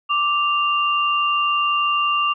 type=tone pair together; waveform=sine; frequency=1174.7 / 2786 Hz; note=D6 / F7; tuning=0 / -5 cents; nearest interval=octave + minor third; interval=1495 cents; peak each=-18 / -21 dBFS; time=0.09-2.34 s; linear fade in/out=20 ms; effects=none